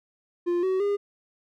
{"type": "tone with pitch steps", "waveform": "triangle", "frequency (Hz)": [349.2, 376.4, 405.8], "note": ["F4", "F#4", "G#4"], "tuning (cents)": [0, 30, -40], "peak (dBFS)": -20, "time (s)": [0.46, 0.97], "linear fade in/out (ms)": 20, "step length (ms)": 170, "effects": []}